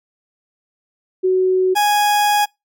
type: tone pair in turn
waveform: sine / 40% pulse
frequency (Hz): 372.5 / 829.5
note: F#4 / G#5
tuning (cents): +12 / -2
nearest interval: octave + major second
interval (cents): 1386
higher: second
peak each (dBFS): -12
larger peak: neither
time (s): 1.23-1.75 / 1.75-2.46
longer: second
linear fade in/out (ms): 20
effects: noise-tail reverb RT60 0.2 s tail -26 dB re dry